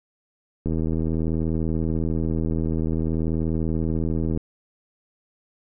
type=click train; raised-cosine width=3 ms; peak=-13 dBFS; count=300; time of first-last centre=0.66-4.374 s; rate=80.5 Hz; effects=none